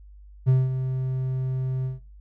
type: tone with ADSR envelope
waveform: triangle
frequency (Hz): 130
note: C3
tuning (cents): -11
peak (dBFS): -12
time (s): 0.46-2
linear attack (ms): 28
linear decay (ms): 200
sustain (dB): -10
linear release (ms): 150
effects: noise-tail reverb RT60 0.3 s tail -20 dB re dry + added 50 Hz sine -44 dBFS peak until 2.2 s